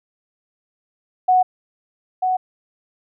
sine tone pair in turn, 738 / 742 Hz, F#5 / F#5, -5 / +5 cents, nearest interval unison, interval 10 cents, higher second, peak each -11 / -16 dBFS, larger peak first, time 1.28-1.43 / 2.22-2.37 s, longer neither, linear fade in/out 10 ms, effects none

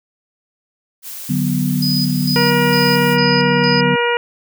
blue noise, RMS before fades -30 dBFS, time 1.02-3.18 s, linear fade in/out 50 ms
sine chord, B minor, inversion first, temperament equal, 146.83 / 185 / 246.9 Hz, D3 / F#3 / B3, 0 / 0 / 0 cents, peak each -19 dBFS, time 1.29-3.96 s, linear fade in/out 10 ms
sine tone with tremolo, 4979 Hz, D#8, in tune, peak -18 dBFS, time 1.82-3.81 s, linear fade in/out 5 ms, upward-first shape square, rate 2.2 Hz, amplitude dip 75%
harmonic tone, 477.1 Hz, A#4, 40 cents sharp, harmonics 1 / 2 / 3 / 4 / 5 / 6, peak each -17 / -20 / -22 / -23 / -24 / -25 dBFS, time 2.36-4.17 s, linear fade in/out 0 ms
effects none

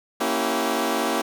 15% pulse chord, A# diminished seventh, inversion none, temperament equal with one note detuned, 233.1 / 277.2 / 329.6 / 385.7 Hz, A#3 / C#4 / E4 / G4, 0 / 0 / 0 / -28 cents, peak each -21 dBFS, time 0.2-1.22 s, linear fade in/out 10 ms, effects none

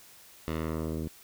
10% pulse tone with low-pass filter sweep, 79.7 Hz, D#2, 42 cents sharp, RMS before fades -33 dBFS, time 0.48-1.08 s, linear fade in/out 0 ms, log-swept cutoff 4300 to 290 Hz, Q 0.8, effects white hiss -54 dBFS RMS until 1.23 s

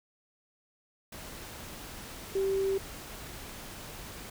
sine tone in noise, 387.9 Hz, G4, 18 cents flat, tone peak -26 dBFS, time 2.35-2.78 s, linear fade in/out 5 ms, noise pink, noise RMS -44 dBFS, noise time 1.12-4.3 s, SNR +15 dB, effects none

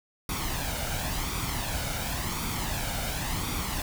pink noise with flanger, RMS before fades -31 dBFS, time 0.29-3.82 s, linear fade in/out 2 ms, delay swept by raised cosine 0.86 to 1.37 ms, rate 0.93 Hz, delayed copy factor +0.55, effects none

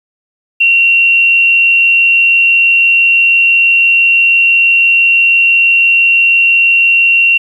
sine tone with frequency modulation, 2743 Hz, F7, 32 cents flat, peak -5 dBFS, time 0.6-7.38 s, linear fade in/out 10 ms, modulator 148 Hz, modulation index 0.2, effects 7-bit

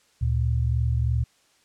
sine tone pair together, 73.55 / 116.54 Hz, D2 / A#2, +3 / 0 cents, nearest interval minor sixth, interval 797 cents, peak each -23 dBFS, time 0.21-1.24 s, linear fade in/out 10 ms, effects white hiss -62 dBFS RMS until 1.64 s + low-pass 8000 Hz 12 dB/octave

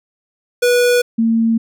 square / sine tone pair in turn, 488 / 227.1 Hz, B4 / A#3, -21 / -45 cents, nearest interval octave + minor second, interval 1324 cents, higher first, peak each -11 dBFS, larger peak neither, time 0.62-1.02 / 1.18-1.58 s, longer neither, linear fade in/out 10 ms, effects none

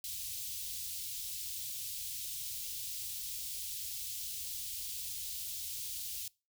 white band-stop noise, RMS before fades -41 dBFS, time 0.04-6.28 s, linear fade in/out 2 ms, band 110 to 3100 Hz, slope 24 dB/octave, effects noise-tail reverb RT60 0.3 s tail -24 dB re dry

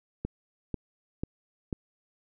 click train, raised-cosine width 3 ms, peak -18 dBFS, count 4, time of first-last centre 0.25-1.728 s, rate 2.03 Hz, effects none

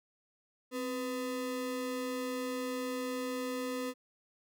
square ring-modulated tone, 379.1 Hz, F#4, 42 cents sharp, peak -32 dBFS, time 0.71-3.94 s, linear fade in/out 50 ms, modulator 118 Hz, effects none

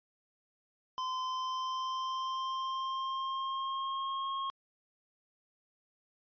square tone with pitch glide, 1029 to 1082 Hz, C6 to C#6, -29 to -42 cents, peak -34 dBFS, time 0.98-4.5 s, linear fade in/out 0 ms, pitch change +87 cents, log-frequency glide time 1.2-4.3 s, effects resampled to 11025 Hz

